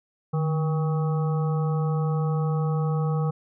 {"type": "harmonic tone with a mistuned harmonic", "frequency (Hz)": 159.6, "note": "D#3", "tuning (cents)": 44, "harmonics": [1, 3, 5, 7, 8], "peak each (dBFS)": [-22, -32, -36, -39, -40], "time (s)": [0.33, 3.31], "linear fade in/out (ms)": 10, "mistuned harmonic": 1, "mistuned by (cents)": -83, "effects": []}